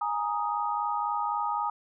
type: chord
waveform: sine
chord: Ab suspended second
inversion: none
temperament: just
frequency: 830.6 / 934.4 / 1245.9 Hz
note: Ab5 / Bb5 / Eb6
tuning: 0 / +4 / +2 cents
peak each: -31 dBFS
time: 0.01-1.7 s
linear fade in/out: 5 ms
effects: none